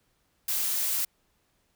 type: noise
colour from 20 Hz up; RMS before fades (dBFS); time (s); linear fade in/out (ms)
blue; -28; 0.48-1.05; 5
effects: pink hiss -71 dBFS RMS until 1.75 s